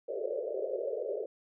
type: band-pass noise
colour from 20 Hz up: white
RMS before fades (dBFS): -35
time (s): 0.08-1.26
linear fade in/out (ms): 10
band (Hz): 380 to 610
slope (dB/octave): 96
effects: none